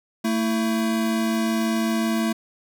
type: tone pair together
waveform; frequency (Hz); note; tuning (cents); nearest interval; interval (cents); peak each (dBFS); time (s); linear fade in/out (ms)
square; 224.1 / 329.6; A3 / E4; +32 / 0; perfect fifth; 668; -22 / -28; 0.24-2.33; 10
effects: none